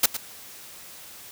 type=noise with echo; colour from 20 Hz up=white; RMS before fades=-17 dBFS; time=0.03-0.06 s; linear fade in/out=5 ms; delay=110 ms; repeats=1; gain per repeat=-12 dB; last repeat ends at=0.17 s; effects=white hiss -44 dBFS RMS until 1.31 s + high-pass 60 Hz 12 dB/octave